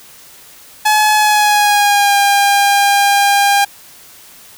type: tone with pitch glide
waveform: sawtooth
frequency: 852 to 804.2 Hz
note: G#5 to G5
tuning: +44 to +44 cents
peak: -5 dBFS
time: 0.85-3.65 s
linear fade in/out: 10 ms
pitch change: -100 cents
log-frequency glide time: 1.15-2.16 s
effects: white hiss -40 dBFS RMS until 4.57 s